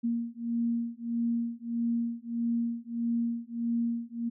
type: beating tone pair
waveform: sine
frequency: 233.1 / 234.7 Hz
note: A#3 / A#3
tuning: 0 / +12 cents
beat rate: 1.6 Hz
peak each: -31 dBFS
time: 0.03-4.3 s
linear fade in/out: 20 ms
effects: none